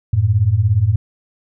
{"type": "beating tone pair", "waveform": "sine", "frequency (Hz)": [92.4, 109.4], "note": ["F#2", "A2"], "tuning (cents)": [-2, -9], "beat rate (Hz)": 17, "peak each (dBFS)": [-16, -13], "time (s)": [0.13, 0.96], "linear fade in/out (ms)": 5, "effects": []}